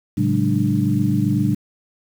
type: tone cluster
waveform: sine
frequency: 110.7 / 138 / 186.4 / 209 / 296.4 Hz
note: A2 / C#3 / F#3 / G#3 / D4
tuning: +11 / -7 / +13 / +11 / +16 cents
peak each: -22 dBFS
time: 0.17-1.55 s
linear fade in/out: 10 ms
effects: 7-bit